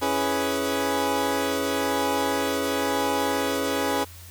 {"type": "chord", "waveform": "20% pulse", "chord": "C# minor seventh", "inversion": "none", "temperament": "equal", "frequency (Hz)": [277.2, 329.6, 415.3, 493.9], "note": ["C#4", "E4", "G#4", "B4"], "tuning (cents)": [0, 0, 0, 0], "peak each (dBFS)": [-22, -28, -23, -24], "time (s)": [0.01, 4.05], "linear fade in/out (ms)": 20, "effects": ["added 86 Hz sine -43 dBFS peak until 4.3 s", "white hiss -47 dBFS RMS until 4.3 s"]}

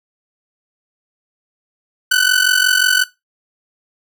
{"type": "ring-modulated tone", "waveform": "sawtooth", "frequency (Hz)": 1500, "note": "F#6", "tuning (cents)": 23, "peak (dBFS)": -5, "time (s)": [2.11, 3.04], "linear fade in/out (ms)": 5, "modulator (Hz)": 22.8, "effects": ["noise-tail reverb RT60 0.2 s tail -17 dB re dry"]}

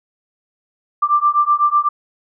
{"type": "beating tone pair", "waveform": "sine", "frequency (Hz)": [1177, 1185], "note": ["D6", "D6"], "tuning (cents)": [3, 15], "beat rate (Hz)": 8, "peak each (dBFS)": -15, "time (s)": [1.02, 1.89], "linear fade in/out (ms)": 10, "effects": []}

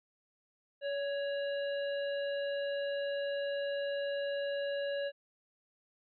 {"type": "harmonic tone with a mistuned harmonic", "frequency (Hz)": 565, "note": "C#5", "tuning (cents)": 33, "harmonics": [1, 3, 5, 7], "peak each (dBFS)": [-33, -43, -47, -50], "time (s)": [0.81, 5.12], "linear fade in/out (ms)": 50, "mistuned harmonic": 3, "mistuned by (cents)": -32, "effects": []}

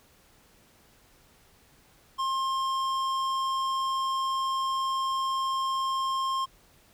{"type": "tone with tanh clipping", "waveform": "sine", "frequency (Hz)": 1063, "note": "C6", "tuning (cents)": 27, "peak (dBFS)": -28, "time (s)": [2.18, 6.46], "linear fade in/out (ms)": 20, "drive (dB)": 14, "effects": ["pink hiss -60 dBFS RMS until 6.93 s"]}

